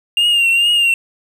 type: tone with vibrato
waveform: triangle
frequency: 2794 Hz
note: F7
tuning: in tune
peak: -9 dBFS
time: 0.17-0.94 s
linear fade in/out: 2 ms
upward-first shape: triangle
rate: 2.3 Hz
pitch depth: 59 cents each way
effects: 8-bit